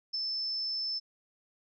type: tone with ADSR envelope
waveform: sine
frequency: 5274 Hz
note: E8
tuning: in tune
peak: -29 dBFS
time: 0.13-1 s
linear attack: 15 ms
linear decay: 13 ms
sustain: -2 dB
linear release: 25 ms
effects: none